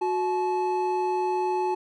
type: tone pair together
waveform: triangle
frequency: 366.4 / 862 Hz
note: F#4 / A5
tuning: -17 / -36 cents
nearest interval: octave + minor third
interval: 1481 cents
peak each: -24 dBFS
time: 0.01-1.75 s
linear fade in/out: 10 ms
effects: none